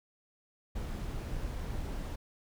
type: noise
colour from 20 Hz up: brown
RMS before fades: -37 dBFS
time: 0.75-2.16 s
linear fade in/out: 10 ms
effects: none